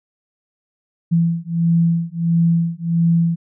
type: beating tone pair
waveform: sine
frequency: 167.1 / 168.6 Hz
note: E3 / E3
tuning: +24 / +39 cents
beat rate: 1.5 Hz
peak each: -17 dBFS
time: 1.11-3.36 s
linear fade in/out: 20 ms
effects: none